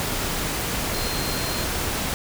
sine tone in noise, 4186 Hz, C8, in tune, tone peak -33 dBFS, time 0.94-1.64 s, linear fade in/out 0 ms, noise pink, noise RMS -26 dBFS, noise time 0-2.14 s, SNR -10 dB, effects none

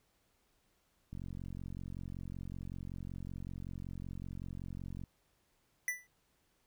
click train, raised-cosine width 5 ms, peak -32 dBFS, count 178, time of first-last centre 1.13-5.037 s, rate 45.3 Hz
square tone with exponential decay, 1981 Hz, B6, 5 cents sharp, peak -30 dBFS, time 5.88-6.07 s, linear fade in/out 1 ms, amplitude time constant 41 ms
effects pink hiss -75 dBFS RMS until 6.66 s

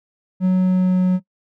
triangle tone with pitch glide, 185 to 183.62 Hz, F#3 to F#3, 0 to -13 cents, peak -11 dBFS, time 0.4-1.2 s, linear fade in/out 50 ms, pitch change -13 cents, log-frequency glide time 0.58-1.01 s, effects noise-tail reverb RT60 0.1 s tail -20 dB re dry

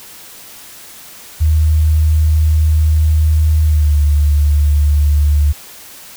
sine tone with pitch glide, 77.78 to 73.41 Hz, D#2 to D2, 0 to 0 cents, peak -8 dBFS, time 1.4-5.53 s, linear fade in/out 20 ms, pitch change -100 cents, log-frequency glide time 3.62-3.97 s, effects white hiss -36 dBFS RMS until 6.16 s

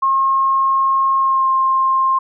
sine tone with pitch glide, 1076 to 1059.3 Hz, C6 to C6, +48 to +21 cents, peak -12 dBFS, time 0.02-2.19 s, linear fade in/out 10 ms, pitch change -27 cents, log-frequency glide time 1.18-1.49 s, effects none

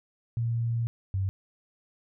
sine tone pair in turn, 116.54 / 96.18 Hz, A#2 / G2, 0 / -32 cents, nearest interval minor third, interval 332 cents, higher first, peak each -25 dBFS, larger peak neither, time 0.37-0.87 / 1.14-1.29 s, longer first, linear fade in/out 0 ms, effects none

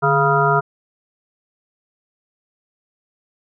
harmonic tone with a mistuned harmonic, 138.7 Hz, C#3, 1 cent sharp, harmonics 1 / 3 / 5 / 7 / 9 / 10, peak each -20 / -20 / -20 / -20 / -20 / -20 dBFS, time 0.02-0.61 s, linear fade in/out 20 ms, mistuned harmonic 1, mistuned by +100 cents, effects none

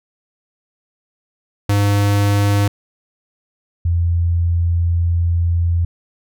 square / sine tone pair in turn, 101.5 / 85.35 Hz, G#2 / F2, -39 / -39 cents, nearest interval minor third, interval 300 cents, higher first, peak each -13 / -13 dBFS, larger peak neither, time 1.69-2.68 / 3.85-5.85 s, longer second, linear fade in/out 5 ms, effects none

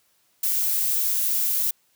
violet noise, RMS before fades -23 dBFS, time 0.43-1.71 s, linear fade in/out 5 ms, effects white hiss -65 dBFS RMS until 1.95 s + high-pass 60 Hz 12 dB/octave

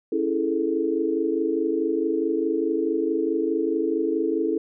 sine chord, A major seventh, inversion first, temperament equal, 277.2 / 329.6 / 415.3 / 440 Hz, C#4 / E4 / G#4 / A4, 0 / 0 / 0 / 0 cents, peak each -29 / -24 / -29 / -26 dBFS, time 0.12-4.58 s, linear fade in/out 5 ms, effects none

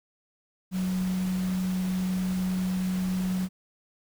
sine tone in noise, 185 Hz, F#3, in tune, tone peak -25 dBFS, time 0.71-3.49 s, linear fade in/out 50 ms, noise pink, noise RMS -41 dBFS, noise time 0.71-3.49 s, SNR +13 dB, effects none

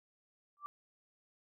sine tone with exponential growth, 1171 Hz, D6, 5 cents flat, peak -36 dBFS, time 0.57-0.66 s, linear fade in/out 0 ms, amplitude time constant 19 ms, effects none

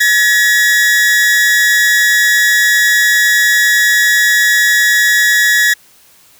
40% pulse tone pair together, 1699 / 1908.8 Hz, G#6 / A#6, +39 / +41 cents, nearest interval major second, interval 202 cents, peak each -10 dBFS, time 0-5.74 s, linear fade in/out 10 ms, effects white hiss -46 dBFS RMS until 6.39 s

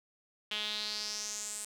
sawtooth tone with band-pass filter sweep, 210.9 Hz, G#3, 27 cents sharp, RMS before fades -38 dBFS, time 0.51-1.65 s, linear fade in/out 5 ms, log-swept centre 3100 to 8600 Hz, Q 4.6, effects 10-bit

